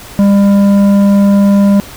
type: tone with tanh clipping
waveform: sine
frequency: 200.2 Hz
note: G3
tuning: 37 cents sharp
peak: -6 dBFS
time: 0.19-1.8 s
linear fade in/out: 0 ms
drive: 10 dB
effects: pink hiss -31 dBFS RMS until 1.96 s